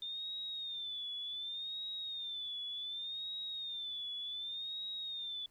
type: tone with vibrato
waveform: sine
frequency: 3600 Hz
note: A7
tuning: 39 cents sharp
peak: -39 dBFS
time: 0.02-5.46 s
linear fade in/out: 2 ms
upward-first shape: sine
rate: 0.67 Hz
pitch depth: 94 cents each way
effects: pink hiss -72 dBFS RMS until 5.5 s